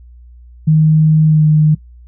sine tone with pitch glide, 156 to 153.41 Hz, D#3 to D#3, +5 to -24 cents, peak -6 dBFS, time 0.67-1.75 s, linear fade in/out 10 ms, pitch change -29 cents, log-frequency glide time 1.26-1.44 s, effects noise-tail reverb RT60 0.1 s tail -20 dB re dry + added 60 Hz sine -36 dBFS peak until 2.07 s

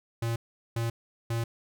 square tone bursts, 115.7 Hz, A#2, 13 cents flat, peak -28 dBFS, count 3, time 0.22-1.44 s, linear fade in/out 5 ms, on 140 ms, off 400 ms, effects none

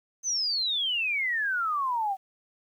sine exponential sweep, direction down, 6310 to 750 Hz, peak -25 dBFS, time 0.23-2.17 s, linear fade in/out 50 ms, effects 10-bit

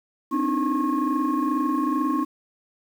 sine tone cluster, 257.8 / 291.8 / 314.1 / 1086 Hz, C4 / D4 / D#4 / C#6, -26 / -11 / +16 / -36 cents, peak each -25 dBFS, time 0.31-2.25 s, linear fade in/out 20 ms, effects tanh soft clip ceiling -15 dBFS + 8-bit

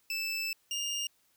25% pulse tone pair in turn, 2637 / 2822 Hz, E7 / F7, 0 / +17 cents, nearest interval minor second, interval 117 cents, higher second, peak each -28 dBFS, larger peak neither, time 0.1-0.53 / 0.71-1.07 s, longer first, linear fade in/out 2 ms, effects white hiss -70 dBFS RMS until 1.36 s

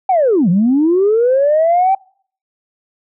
sine linear two-way sweep, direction down then up, 784 to 164.81 to 784 Hz, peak -8 dBFS, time 0.09-1.95 s, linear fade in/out 5 ms, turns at 0.49 s, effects noise-tail reverb RT60 0.5 s tail -25 dB re dry + tanh soft clip ceiling -5 dBFS

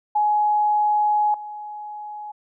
sine tone with level steps, 840 Hz, G#5, 19 cents sharp, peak -16 / -31 dBFS, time 0.15-2.32 s, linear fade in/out 10 ms, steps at 1.34 s, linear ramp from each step 2 ms, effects none

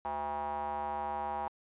square tone with band-pass filter, 73.42 Hz, D2, in tune, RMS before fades -36 dBFS, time 0.05-1.48 s, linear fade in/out 0 ms, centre 870 Hz, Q 9.7, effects resampled to 8000 Hz

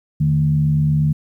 sine tone with frequency modulation, 151.2 Hz, D#3, 49 cents flat, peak -13 dBFS, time 0.2-1.13 s, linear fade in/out 10 ms, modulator 68.3 Hz, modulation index 0.5, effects 9-bit

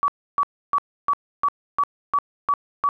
sine tone bursts, 1138 Hz, C#6, 45 cents sharp, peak -16 dBFS, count 9, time 0.03-2.889 s, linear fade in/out 0 ms, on 51 ms, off 300 ms, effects none

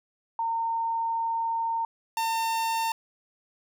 sine / 45% pulse tone pair in turn, 914 / 905.1 Hz, A#5 / A5, -34 / +49 cents, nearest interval unison, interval 17 cents, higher first, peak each -25 dBFS, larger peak neither, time 0.39-1.85 / 2.17-2.92 s, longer first, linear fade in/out 2 ms, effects none

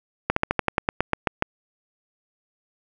slowing click train, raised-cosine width 0.5 ms, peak -4 dBFS, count 12, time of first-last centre 0.3-1.424 s, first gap 64 ms, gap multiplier 1.09, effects none

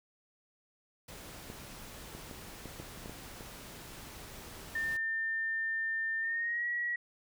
pink noise, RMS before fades -48 dBFS, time 1.08-4.97 s, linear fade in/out 5 ms
clicks, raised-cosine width 2 ms, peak -31 dBFS, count 8, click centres 1.501 / 2.15 / 2.312 / 2.657 / 2.8 / 3.059 / 3.096 / 3.408 s
sine tone with pitch glide, 1800 to 1918.1 Hz, A6 to A#6, +39 to +49 cents, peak -31 dBFS, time 4.75-6.96 s, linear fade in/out 5 ms, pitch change +110 cents, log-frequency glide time 6.2-6.67 s
effects none

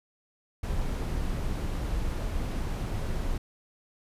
brown noise, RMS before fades -30 dBFS, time 0.63-3.38 s, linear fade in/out 5 ms, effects resampled to 32000 Hz

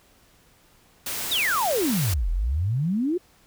white noise, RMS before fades -30 dBFS, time 1.06-2.14 s, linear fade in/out 5 ms
sine exponential two-way sweep, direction down then up, 3951 to 39.01 to 375.7 Hz, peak -21 dBFS, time 1.31-3.18 s, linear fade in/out 10 ms, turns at 2.3 s
effects pink hiss -58 dBFS RMS until 3.46 s

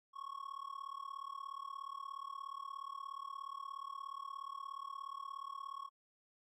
triangle tone with amplitude modulation, 1100 Hz, C#6, 14 cents flat, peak -38 dBFS, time 0.13-5.9 s, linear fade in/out 50 ms, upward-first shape sine, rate 36.9 Hz, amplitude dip 95%, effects none

